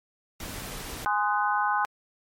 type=noise; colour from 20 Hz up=pink; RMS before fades=-37 dBFS; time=0.4-1.05 s; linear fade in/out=2 ms
type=clicks; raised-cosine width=0.5 ms; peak=-31 / -31 / -41 dBFS; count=3; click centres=0.719 / 0.842 / 1.338 s
type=chord; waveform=sine; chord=Ab dominant seventh; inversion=none; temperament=just; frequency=830.6 / 1038.3 / 1245.9 / 1495.1 Hz; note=Ab5 / C6 / Eb6 / Gb6; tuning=0 / -14 / +2 / +18 cents; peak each=-26 / -28 / -30 / -29 dBFS; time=1.06-1.85 s; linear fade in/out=0 ms
effects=MP3 64 kbps